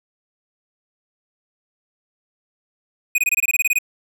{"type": "tone bursts", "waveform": "square", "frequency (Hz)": 2489, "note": "D#7", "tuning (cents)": 0, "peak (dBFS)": -15, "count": 12, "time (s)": [3.15, 3.787], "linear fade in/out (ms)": 5, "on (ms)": 32, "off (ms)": 23, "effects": []}